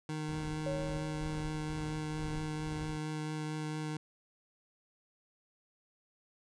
25% pulse tone with vibrato, 154.1 Hz, D#3, 16 cents flat, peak -32 dBFS, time 0.09-3.97 s, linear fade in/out 2 ms, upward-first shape triangle, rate 4.4 Hz, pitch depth 11 cents each way
brown noise with tremolo, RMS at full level -43 dBFS, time 0.28-2.98 s, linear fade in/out 10 ms, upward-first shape sine, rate 2.1 Hz, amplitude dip 55%
sine tone with exponential decay, 554.4 Hz, C#5, in tune, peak -33 dBFS, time 0.66-1.95 s, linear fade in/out 5 ms, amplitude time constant 280 ms
effects resampled to 22050 Hz

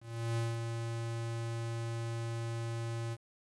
square tone with ADSR envelope, 115.6 Hz, A#2, 14 cents flat, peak -31 dBFS, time 0-3.17 s, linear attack 370 ms, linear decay 200 ms, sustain -5 dB, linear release 44 ms, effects resampled to 24000 Hz + 10-bit

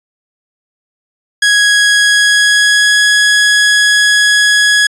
sawtooth tone with pitch glide, 1661.2 to 1674.7 Hz, G#6 to G#6, 0 to +14 cents, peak -3 dBFS, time 1.42-4.87 s, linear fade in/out 5 ms, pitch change +14 cents, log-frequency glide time 2-2.98 s, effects resampled to 22050 Hz

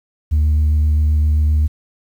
sine tone with vibrato, 76 Hz, D#2, 40 cents flat, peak -9 dBFS, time 0.31-1.68 s, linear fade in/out 20 ms, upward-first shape square, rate 7.6 Hz, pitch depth 9 cents each way, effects tanh soft clip ceiling -10 dBFS + 8-bit

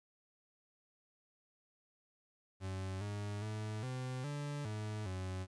40% pulse tone with pitch steps, 95 / 102.8 / 107.5 / 128.1 / 145.3 / 106.8 / 93.2 Hz, F#2 / G#2 / A2 / C3 / D3 / G#2 / F#2, +46 / -17 / -40 / -36 / -18 / +49 / +13 cents, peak -38 dBFS, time 2.6-5.47 s, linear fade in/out 50 ms, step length 410 ms, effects resampled to 22050 Hz + 12-bit

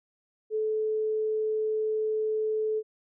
sine tone, 433.6 Hz, A4, 25 cents flat, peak -25 dBFS, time 0.5-2.83 s, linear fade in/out 50 ms, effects none

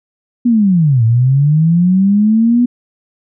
sine linear two-way sweep, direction down then up, 246.9 to 110.5 to 246.9 Hz, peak -7 dBFS, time 0.45-2.66 s, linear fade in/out 10 ms, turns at 1.04 s, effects none

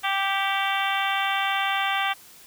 harmonic tone with a mistuned harmonic, 392 Hz, G4, in tune, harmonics 2 / 3 / 4 / 5 / 6 / 7 / 8 / 9, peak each -27 / -29 / -30 / -31 / -32 / -32 / -33 / -34 dBFS, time 0.03-2.14 s, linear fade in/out 20 ms, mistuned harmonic 6, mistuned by -37 cents, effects white hiss -49 dBFS RMS until 2.46 s

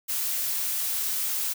blue noise, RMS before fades -28 dBFS, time 0.08-1.54 s, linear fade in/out 20 ms, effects none

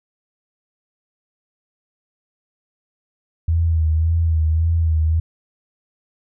sine tone with vibrato, 81 Hz, E2, 30 cents flat, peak -14 dBFS, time 3.48-5.2 s, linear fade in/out 5 ms, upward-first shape sine, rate 1.8 Hz, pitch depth 50 cents each way, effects none

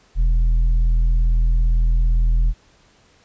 triangle tone with tanh clipping, 41.14 Hz, E1, 3 cents flat, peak -14 dBFS, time 0.15-2.54 s, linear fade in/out 50 ms, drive 9 dB, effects pink hiss -55 dBFS RMS until 3.24 s + resampled to 16000 Hz

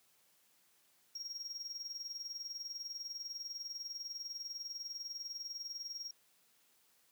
triangle tone with tremolo, 5588 Hz, F8, in tune, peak -38 dBFS, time 1.15-6.11 s, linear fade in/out 5 ms, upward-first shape sine, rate 20 Hz, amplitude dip 70%, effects white hiss -71 dBFS RMS until 7.11 s + high-pass 100 Hz 12 dB/octave

